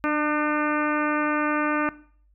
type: harmonic tone with a mistuned harmonic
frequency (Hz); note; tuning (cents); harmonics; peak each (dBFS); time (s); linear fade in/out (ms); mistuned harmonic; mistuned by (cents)
300.8; D4; +42; 1 / 2 / 3 / 4 / 5 / 6 / 7 / 8 / 9; -24 / -30 / -32 / -28 / -30 / -36 / -38 / -36 / -42; 0.04-1.89; 0; 1; -17
effects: noise-tail reverb RT60 0.5 s tail -18 dB re dry + added 50 Hz sine -57 dBFS peak until 2.34 s